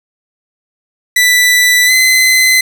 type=tone with pitch glide; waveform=sawtooth; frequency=1979 to 2041 Hz; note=B6 to C7; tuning=+3 to -44 cents; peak=-3 dBFS; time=1.16-2.61 s; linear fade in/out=5 ms; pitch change=+53 cents; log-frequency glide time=1.86-1.92 s; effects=none